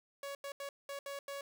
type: tone bursts at uneven times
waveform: sawtooth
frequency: 560 Hz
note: C#5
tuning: 18 cents sharp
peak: -37 dBFS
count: 6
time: 0.23-0.35 / 0.44-0.52 / 0.6-0.69 / 0.89-0.99 / 1.06-1.19 / 1.28-1.41 s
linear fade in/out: 2 ms
effects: none